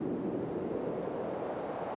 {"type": "noise with band-pass filter sweep", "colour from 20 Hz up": "brown", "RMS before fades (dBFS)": -35, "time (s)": [0, 1.95], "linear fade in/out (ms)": 10, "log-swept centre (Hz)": [310, 710], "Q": 1.8, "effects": ["high-pass 150 Hz 12 dB/octave", "resampled to 8000 Hz"]}